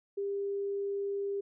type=tone; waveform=sine; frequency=399.4 Hz; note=G4; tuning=32 cents sharp; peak=-31 dBFS; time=0.17-1.41 s; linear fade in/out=10 ms; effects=none

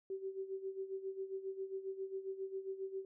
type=tone with tremolo; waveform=sine; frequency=384.9 Hz; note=G4; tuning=32 cents flat; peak=-37 dBFS; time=0.1-3.05 s; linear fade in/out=2 ms; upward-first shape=sine; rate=7.4 Hz; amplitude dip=75%; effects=none

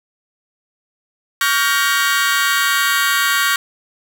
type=chord; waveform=sawtooth; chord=G half-diminished seventh; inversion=second; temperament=just; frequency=1128.9 / 1411.2 / 1568 / 1881.6 Hz; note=Db6 / F6 / G6 / Bb6; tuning=+31 / +18 / 0 / +16 cents; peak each=-16 dBFS; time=1.41-3.56 s; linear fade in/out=2 ms; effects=7-bit

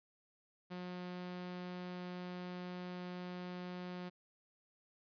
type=tone; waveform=sawtooth; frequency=179.8 Hz; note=F#3; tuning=49 cents flat; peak=-39 dBFS; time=0.7-4.1 s; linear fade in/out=20 ms; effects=resampled to 11025 Hz

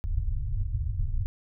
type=low-pass noise; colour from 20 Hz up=pink; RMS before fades=-28 dBFS; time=0.04-1.26 s; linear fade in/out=0 ms; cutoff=120 Hz; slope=48 dB/octave; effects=none

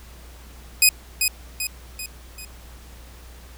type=tone with echo; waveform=10% pulse; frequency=2502 Hz; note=D#7; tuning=9 cents sharp; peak=-3 dBFS; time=0.82-0.89 s; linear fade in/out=2 ms; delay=390 ms; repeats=4; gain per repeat=-6 dB; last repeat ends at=2.45 s; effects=added 60 Hz sine -42 dBFS peak until 3.57 s + pink hiss -48 dBFS RMS until 3.57 s

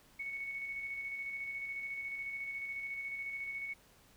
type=tone with tremolo; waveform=sine; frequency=2217 Hz; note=C#7; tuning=in tune; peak=-37 dBFS; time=0.19-3.74 s; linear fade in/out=10 ms; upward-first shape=square; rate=14 Hz; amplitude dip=30%; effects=pink hiss -64 dBFS RMS until 4.16 s

